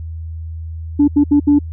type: tone bursts at uneven times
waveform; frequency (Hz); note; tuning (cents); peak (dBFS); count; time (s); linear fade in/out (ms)
sine; 290; D4; -22; -6; 4; 0.99-1.08 / 1.16-1.24 / 1.31-1.4 / 1.47-1.59; 10
effects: tanh soft clip ceiling -4 dBFS + added 81 Hz sine -24 dBFS peak until 1.72 s